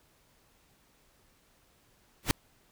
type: noise with exponential growth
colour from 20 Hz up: pink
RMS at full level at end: -21 dBFS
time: 2.23-2.31 s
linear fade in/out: 0 ms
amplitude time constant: 17 ms
effects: pink hiss -66 dBFS RMS until 2.71 s